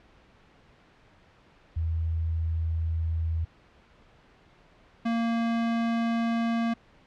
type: tone pair in turn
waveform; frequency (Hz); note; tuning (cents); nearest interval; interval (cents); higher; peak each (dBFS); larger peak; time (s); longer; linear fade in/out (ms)
sine / square; 81.6 / 230.8; E2 / A#3; -17 / -17; octave + tritone; 1800; second; -25; neither; 1.76-3.45 / 5.05-6.74; neither; 10
effects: pink hiss -58 dBFS RMS until 7.06 s + low-pass 3000 Hz 12 dB/octave